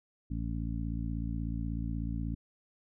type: harmonic tone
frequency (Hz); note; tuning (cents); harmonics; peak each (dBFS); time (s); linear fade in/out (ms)
56.4; A1; +44; 1 / 2 / 3 / 4 / 5; -35 / -38 / -40 / -41 / -42; 0.3-2.35; 10
effects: none